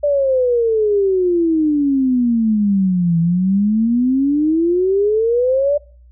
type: exponential two-way sweep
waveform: sine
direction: down then up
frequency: 590 to 164.81 to 590 Hz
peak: -12 dBFS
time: 0.03-5.78 s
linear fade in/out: 10 ms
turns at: 3.19 s
effects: noise-tail reverb RT60 0.5 s tail -24 dB re dry + added 60 Hz sine -42 dBFS peak until 6.11 s